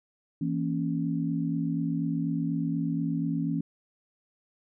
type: chord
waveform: sine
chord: A# diminished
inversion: second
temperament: equal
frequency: 164.81 / 233.1 / 277.2 Hz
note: E3 / A#3 / C#4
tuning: 0 / 0 / 0 cents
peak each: -29 / -33 / -30 dBFS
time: 0.41-3.61 s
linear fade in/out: 5 ms
effects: none